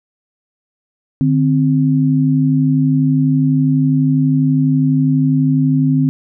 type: tone pair together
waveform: sine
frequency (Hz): 150.06 / 262.2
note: D3 / C4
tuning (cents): +38 / +4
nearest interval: minor seventh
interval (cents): 966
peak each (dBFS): -13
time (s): 1.21-6.09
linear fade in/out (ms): 0
effects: none